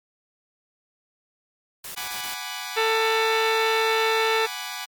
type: noise bursts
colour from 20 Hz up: white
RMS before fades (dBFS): -36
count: 4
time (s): 1.84-2.343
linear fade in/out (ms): 5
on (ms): 110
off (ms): 21
type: chord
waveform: 10% pulse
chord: G# half-diminished seventh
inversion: third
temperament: equal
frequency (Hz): 740 / 830.6 / 987.8 / 1174.7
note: F#5 / G#5 / B5 / D6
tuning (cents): 0 / 0 / 0 / 0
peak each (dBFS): -28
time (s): 1.96-4.86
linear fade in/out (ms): 20
type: harmonic tone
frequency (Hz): 445.4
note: A4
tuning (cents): +21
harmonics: 1 / 2 / 3 / 4 / 5 / 6 / 8 / 9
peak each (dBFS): -23 / -26 / -28 / -29 / -30 / -31 / -32 / -33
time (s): 2.76-4.47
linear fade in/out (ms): 20
effects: MP3 96 kbps